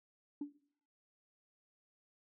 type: tone with exponential decay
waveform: sine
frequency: 289.5 Hz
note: D4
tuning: 25 cents flat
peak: -33 dBFS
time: 0.41-0.56 s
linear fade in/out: 5 ms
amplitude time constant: 32 ms
effects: noise-tail reverb RT60 0.6 s tail -20 dB re dry + tanh soft clip ceiling -33 dBFS